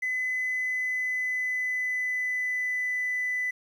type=tone with pitch glide; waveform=triangle; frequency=2016 to 1997.5 Hz; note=B6 to B6; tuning=+35 to +19 cents; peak=-23 dBFS; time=0.02-3.51 s; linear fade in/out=10 ms; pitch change=-16 cents; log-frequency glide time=0.37-2.96 s; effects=tanh soft clip ceiling -23 dBFS + 10-bit